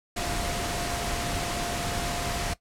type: tone in noise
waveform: sine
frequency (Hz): 698.5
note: F5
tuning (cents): 0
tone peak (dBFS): -35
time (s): 0.16-2.54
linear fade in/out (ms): 10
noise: pink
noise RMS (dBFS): -30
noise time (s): 0.16-2.54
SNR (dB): -8
effects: noise-tail reverb RT60 0.1 s tail -17 dB re dry + low-pass 10000 Hz 12 dB/octave